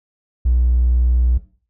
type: tone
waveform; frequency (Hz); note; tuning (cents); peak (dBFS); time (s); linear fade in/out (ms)
triangle; 61; B1; -21; -9; 0.45-1.38; 10
effects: noise-tail reverb RT60 0.4 s tail -17 dB re dry + tanh soft clip ceiling -8 dBFS